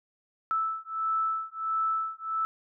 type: beating tone pair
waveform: sine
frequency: 1314 / 1315.5 Hz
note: E6 / E6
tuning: -6 / -4 cents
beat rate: 1.5 Hz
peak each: -30 dBFS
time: 0.51-2.45 s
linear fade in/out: 0 ms
effects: none